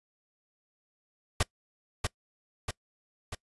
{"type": "noise with echo", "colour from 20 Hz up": "pink", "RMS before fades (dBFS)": -25, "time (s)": [1.4, 1.43], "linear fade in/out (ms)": 5, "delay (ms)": 640, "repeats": 3, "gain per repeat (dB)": -4, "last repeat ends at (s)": 3.35, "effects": ["noise-tail reverb RT60 0.1 s tail -23 dB re dry", "resampled to 24000 Hz"]}